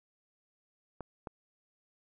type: clicks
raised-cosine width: 1 ms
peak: -26 dBFS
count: 2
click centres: 1.007 / 1.272 s
effects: none